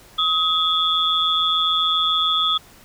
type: tone cluster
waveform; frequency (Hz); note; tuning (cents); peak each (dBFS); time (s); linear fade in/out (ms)
sine; 1264 / 3325 / 3492; D#6 / G#7 / A7; +27 / +1 / -14; -21; 0.18-2.58; 10
effects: pink hiss -48 dBFS RMS until 2.84 s